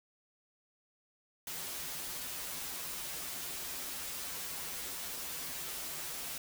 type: noise with comb filter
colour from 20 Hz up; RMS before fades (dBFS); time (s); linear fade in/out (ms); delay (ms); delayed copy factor
white; -41; 1.47-6.38; 2; 9.4; -0.85
effects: none